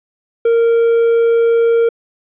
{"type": "tone", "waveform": "triangle", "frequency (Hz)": 462.9, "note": "A#4", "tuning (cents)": -12, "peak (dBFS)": -7, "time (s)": [0.45, 1.89], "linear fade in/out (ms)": 5, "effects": ["resampled to 8000 Hz"]}